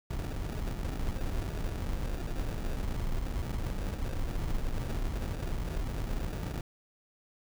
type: noise with sample-and-hold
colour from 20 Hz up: brown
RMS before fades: -33 dBFS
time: 0.1-6.61 s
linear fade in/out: 5 ms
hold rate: 1050 Hz
effects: none